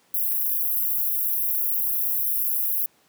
white high-pass noise, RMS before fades -24 dBFS, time 0.14-2.86 s, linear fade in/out 2 ms, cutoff 11000 Hz, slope 96 dB/octave, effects pink hiss -61 dBFS RMS until 3.08 s + high-pass 200 Hz 12 dB/octave

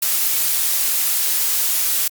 blue noise, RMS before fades -18 dBFS, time 0.02-2.08 s, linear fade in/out 5 ms, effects Opus 48 kbps

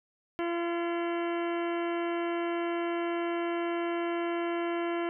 harmonic tone with a mistuned harmonic, 341.8 Hz, F4, 37 cents flat, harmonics 1 / 2 / 3 / 4 / 5 / 6 / 7 / 8 / 9, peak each -30 / -36 / -40 / -42 / -44 / -46 / -47 / -48 / -49 dBFS, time 0.39-5.09 s, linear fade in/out 0 ms, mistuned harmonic 7, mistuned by -80 cents, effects none

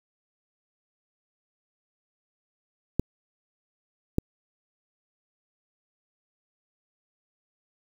clicks, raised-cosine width 3 ms, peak -9 dBFS, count 2, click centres 2.996 / 4.184 s, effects 7-bit

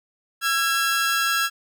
sawtooth tone pair together, 1347.1 / 1646 Hz, E6 / G#6, +37 / -16 cents, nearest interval minor third, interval 347 cents, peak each -19 dBFS, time 0.41-1.5 s, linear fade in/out 50 ms, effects none

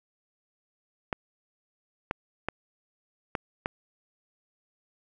clicks, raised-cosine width 0.5 ms, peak -13 dBFS, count 5, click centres 1.128 / 2.111 / 2.486 / 3.352 / 3.659 s, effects none

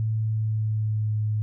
sine tone with pitch glide, 110 to 107.12 Hz, A2 to A2, 0 to -46 cents, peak -22 dBFS, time 0-1.42 s, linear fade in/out 0 ms, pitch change -46 cents, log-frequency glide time 0.13-1.16 s, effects none

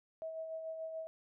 sine tone with tremolo, 644 Hz, E5, 41 cents flat, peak -38 dBFS, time 0.22-1.07 s, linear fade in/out 0 ms, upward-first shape sine, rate 6.9 Hz, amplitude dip 40%, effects none

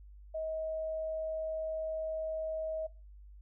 sine tone, 635 Hz, D#5, 35 cents sharp, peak -34 dBFS, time 0.34-2.87 s, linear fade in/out 10 ms, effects noise-tail reverb RT60 0.3 s tail -20 dB re dry + added 50 Hz sine -50 dBFS peak until 3.41 s

